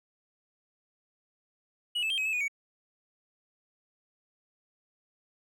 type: tone with pitch steps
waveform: triangle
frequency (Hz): 2916 / 2621 / 3177 / 2543 / 2605 / 2465 / 2252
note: F#7 / E7 / G7 / D#7 / E7 / D#7 / C#7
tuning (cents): -26 / -11 / +23 / +37 / -21 / -17 / +27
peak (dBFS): -26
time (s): 1.95-2.482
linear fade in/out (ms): 10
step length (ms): 76
effects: none